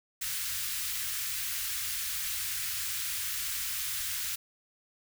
white band-stop noise, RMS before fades -34 dBFS, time 0.21-4.36 s, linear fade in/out 10 ms, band 110 to 1400 Hz, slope 24 dB/octave, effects none

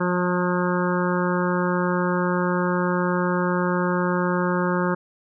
harmonic tone with a mistuned harmonic, 179.2 Hz, F3, 45 cents sharp, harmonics 1 / 2 / 3 / 5 / 6 / 7 / 8 / 9, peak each -23 / -26 / -28 / -30 / -31 / -31 / -32 / -33 dBFS, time 0-4.95 s, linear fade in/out 10 ms, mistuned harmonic 1, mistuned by -16 cents, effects none

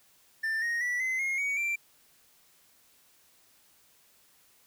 triangle tone with pitch steps, 1784 / 1868.4 / 1956.7 / 2049 / 2146 / 2248 / 2354 Hz, A6 / A#6 / B6 / C7 / C7 / C#7 / D7, +23 / +3 / -17 / -37 / +43 / +24 / +3 cents, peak -26 dBFS, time 0.43-1.76 s, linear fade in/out 10 ms, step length 190 ms, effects white hiss -63 dBFS RMS until 4.66 s

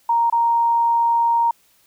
sine tone with dropouts, 932.3 Hz, A#5, in tune, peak -14 dBFS, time 0.09-1.51 s, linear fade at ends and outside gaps 5 ms, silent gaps 0.3-0.324 s, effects white hiss -58 dBFS RMS until 1.86 s

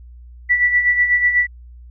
sine tone with tremolo, 1961 Hz, B6, 13 cents flat, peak -10 dBFS, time 0.49-1.47 s, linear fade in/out 20 ms, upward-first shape sine, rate 8.1 Hz, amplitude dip 60%, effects added 60 Hz sine -37 dBFS peak until 1.9 s

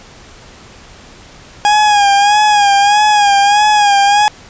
40% pulse tone with vibrato, 822 Hz, G#5, 18 cents flat, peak -6 dBFS, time 1.65-4.28 s, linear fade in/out 0 ms, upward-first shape sine, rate 1.6 Hz, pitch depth 52 cents each way, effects pink hiss -38 dBFS RMS until 4.49 s + resampled to 16000 Hz

